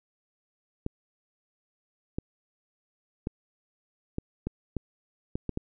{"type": "clicks", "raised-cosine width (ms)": 3, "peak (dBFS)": -17, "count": 9, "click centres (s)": [0.864, 2.185, 3.271, 4.184, 4.47, 4.767, 5.355, 5.493, 5.574], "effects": []}